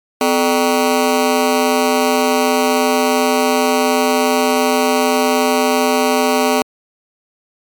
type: ring-modulated tone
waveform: 20% pulse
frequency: 344.3 Hz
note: F4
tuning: 25 cents flat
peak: -4 dBFS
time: 0.21-6.62 s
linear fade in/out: 0 ms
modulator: 90.4 Hz
effects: MP3 96 kbps